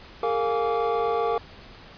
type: tone cluster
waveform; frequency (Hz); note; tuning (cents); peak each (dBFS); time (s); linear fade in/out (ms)
triangle; 412.9 / 460.5 / 703 / 827 / 1154; G#4 / A#4 / F5 / G#5 / D6; -10 / -21 / +11 / -8 / -31; -29 / -23 / -27 / -29 / -28; 0.23-1.38; 2
effects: pink hiss -46 dBFS RMS until 1.97 s + resampled to 11025 Hz